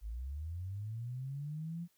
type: linear sweep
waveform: sine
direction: up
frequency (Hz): 49.74 to 174.8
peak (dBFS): -38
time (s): 0.01-1.88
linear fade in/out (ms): 50
effects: white hiss -74 dBFS RMS until 1.97 s